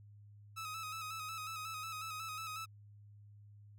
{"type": "tone with vibrato", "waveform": "sawtooth", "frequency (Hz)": 1283, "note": "E6", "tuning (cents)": -47, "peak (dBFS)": -38, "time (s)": [0.56, 2.66], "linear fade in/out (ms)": 20, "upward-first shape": "square", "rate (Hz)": 5.5, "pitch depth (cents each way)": 38, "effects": ["added 103 Hz sine -55 dBFS peak until 3.78 s"]}